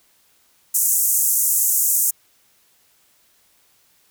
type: band-pass noise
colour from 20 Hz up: white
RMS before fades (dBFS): -18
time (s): 0.74-2.11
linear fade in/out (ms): 10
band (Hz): 6500 to 16000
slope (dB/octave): 48
effects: white hiss -59 dBFS RMS until 4.1 s